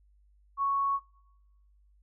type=tone; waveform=sine; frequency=1108.7 Hz; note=C#6; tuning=in tune; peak=-25 dBFS; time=0.57-1 s; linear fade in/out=50 ms; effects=noise-tail reverb RT60 1.0 s tail -25 dB re dry + added 50 Hz sine -60 dBFS peak until 2.02 s